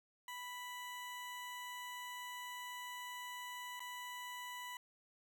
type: tone with dropouts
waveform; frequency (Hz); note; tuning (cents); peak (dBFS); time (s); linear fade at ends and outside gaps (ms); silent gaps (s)
20% pulse; 987.8; B5; 0; -40; 0.28-4.77; 2; 3.795-3.803
effects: 13-bit